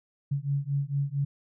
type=beating tone pair; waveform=sine; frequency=138.59 / 142.99 Hz; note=C#3 / D3; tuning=0 / -46 cents; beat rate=4.4 Hz; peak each=-29 dBFS; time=0.31-1.25 s; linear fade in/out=10 ms; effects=none